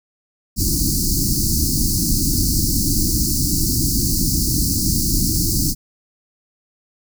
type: band-stop noise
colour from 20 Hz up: pink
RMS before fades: -18 dBFS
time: 0.56-5.75 s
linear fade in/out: 50 ms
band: 340 to 4400 Hz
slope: 96 dB/octave
effects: none